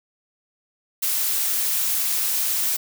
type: noise with amplitude modulation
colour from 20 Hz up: blue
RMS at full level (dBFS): -21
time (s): 1.02-2.77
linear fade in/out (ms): 10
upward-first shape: sine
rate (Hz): 237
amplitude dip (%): 35
effects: none